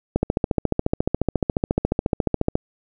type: click train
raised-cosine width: 2 ms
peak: -5 dBFS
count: 35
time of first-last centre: 0.16-2.554 s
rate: 14.2 Hz
effects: none